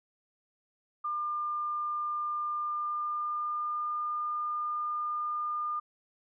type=tone with pitch glide; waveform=sine; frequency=1200 to 1209 Hz; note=D6 to D6; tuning=+37 to +50 cents; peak=-30 dBFS; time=1.04-5.8 s; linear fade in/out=10 ms; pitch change=+13 cents; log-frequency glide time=2.61-3.98 s; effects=none